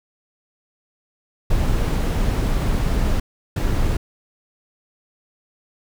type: noise bursts at uneven times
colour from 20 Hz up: brown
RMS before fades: -19 dBFS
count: 2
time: 1.5-3.2 / 3.56-3.97 s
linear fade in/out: 5 ms
effects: none